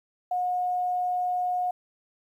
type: tone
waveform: sine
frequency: 723 Hz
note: F#5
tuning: 40 cents flat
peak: -24 dBFS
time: 0.31-1.71 s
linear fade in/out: 5 ms
effects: 10-bit